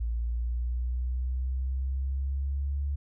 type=linear sweep; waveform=sine; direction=up; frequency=57 to 71.2 Hz; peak=-27 dBFS; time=0-2.96 s; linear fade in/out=10 ms; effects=none